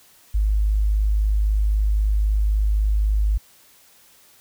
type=tone; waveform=sine; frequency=51.91 Hz; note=G#1; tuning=in tune; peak=-16 dBFS; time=0.34-3.38 s; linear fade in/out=10 ms; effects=white hiss -53 dBFS RMS until 4.4 s